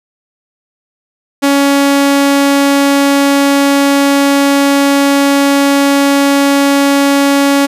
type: tone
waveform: sawtooth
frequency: 280 Hz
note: C#4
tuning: 18 cents sharp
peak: -3 dBFS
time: 1.42-7.67 s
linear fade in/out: 20 ms
effects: resampled to 32000 Hz